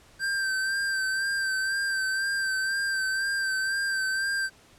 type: tone with vibrato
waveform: square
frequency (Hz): 1568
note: G6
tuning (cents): 0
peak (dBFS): -26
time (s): 0.19-4.5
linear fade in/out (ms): 50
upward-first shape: sine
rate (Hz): 2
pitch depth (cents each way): 32
effects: pink hiss -56 dBFS RMS until 4.78 s + low-pass 10000 Hz 12 dB/octave